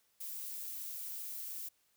violet noise, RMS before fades -43 dBFS, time 0.2-1.69 s, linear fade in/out 10 ms, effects white hiss -74 dBFS RMS until 1.96 s

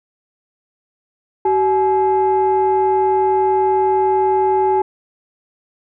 sine tone pair together, 380.8 / 850 Hz, F#4 / G#5, +50 / +40 cents, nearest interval octave + major second, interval 1390 cents, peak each -14 dBFS, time 1.45-4.82 s, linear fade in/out 5 ms, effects tanh soft clip ceiling -7 dBFS

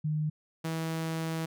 sine / sawtooth tone pair in turn, 153 / 162.1 Hz, D#3 / E3, -29 / -29 cents, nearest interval minor second, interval 100 cents, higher second, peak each -27 dBFS, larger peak neither, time 0.04-0.3 / 0.64-1.46 s, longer second, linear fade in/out 10 ms, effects none

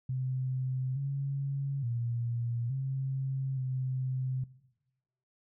sine tone with pitch steps, 129.5 / 138.5 / 118.3 / 133.8 / 129.7 Hz, C3 / C#3 / A#2 / C3 / C3, -17 / -1 / +26 / +39 / -15 cents, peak -30 dBFS, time 0.09-4.44 s, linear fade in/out 5 ms, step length 870 ms, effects noise-tail reverb RT60 1.0 s tail -19 dB re dry

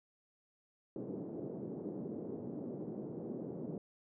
white band-pass noise, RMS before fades -43 dBFS, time 0.96-3.78 s, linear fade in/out 2 ms, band 150 to 420 Hz, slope 24 dB/octave, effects none

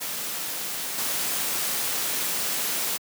white noise with level steps, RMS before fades -31 / -27 dBFS, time 0-2.98 s, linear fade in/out 20 ms, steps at 0.98 s, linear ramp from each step 5 ms, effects high-pass 150 Hz 12 dB/octave

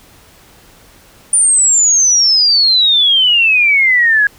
sine exponential sweep, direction down, 9397 to 1644 Hz, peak -7 dBFS, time 1.33-4.27 s, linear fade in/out 2 ms, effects pink hiss -44 dBFS RMS until 4.38 s

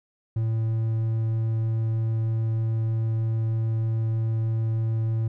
triangle tone, 112.1 Hz, A2, 33 cents sharp, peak -20 dBFS, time 0.36-5.28 s, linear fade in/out 5 ms, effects none

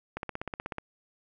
click train, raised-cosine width 0.5 ms, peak -19 dBFS, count 11, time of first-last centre 0.17-0.783 s, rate 16.3 Hz, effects none

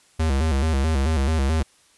square tone with vibrato, 73.5 Hz, D2, 2 cents sharp, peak -19 dBFS, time 0.19-1.63 s, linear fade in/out 10 ms, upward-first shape square, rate 4.6 Hz, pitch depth 140 cents each way, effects white hiss -57 dBFS RMS until 1.97 s + resampled to 24000 Hz

